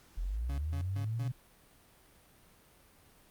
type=linear sweep; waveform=sine; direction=up; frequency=39.4 to 127 Hz; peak=-32 dBFS; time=0.17-1.32 s; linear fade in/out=10 ms
type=tone bursts; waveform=30% pulse; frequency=139.9 Hz; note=C#3; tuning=16 cents sharp; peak=-39 dBFS; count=4; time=0.49-1.282 s; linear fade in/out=5 ms; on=93 ms; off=140 ms
effects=pink hiss -62 dBFS RMS until 3.3 s + Opus 48 kbps